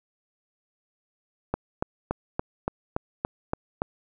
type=click train; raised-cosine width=1 ms; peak=-11 dBFS; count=9; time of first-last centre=1.54-3.819 s; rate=3.51 Hz; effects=none